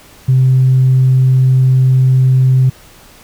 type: tone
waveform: sine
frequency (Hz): 130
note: C3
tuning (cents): -11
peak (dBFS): -5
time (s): 0.28-2.7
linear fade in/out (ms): 10
effects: tanh soft clip ceiling -2 dBFS + pink hiss -41 dBFS RMS until 3.23 s